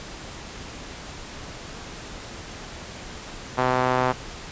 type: tone with band-pass filter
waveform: sawtooth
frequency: 127.3 Hz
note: C3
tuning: 47 cents flat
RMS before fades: -22 dBFS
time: 3.57-4.13 s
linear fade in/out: 20 ms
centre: 940 Hz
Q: 1.3
effects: pink hiss -38 dBFS RMS until 4.51 s + resampled to 16000 Hz